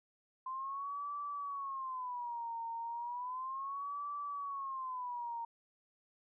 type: tone with vibrato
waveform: sine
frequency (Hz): 1032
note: C6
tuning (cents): -24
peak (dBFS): -38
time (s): 0.46-5.45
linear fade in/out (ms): 5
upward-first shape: sine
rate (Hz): 0.34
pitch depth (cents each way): 200
effects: none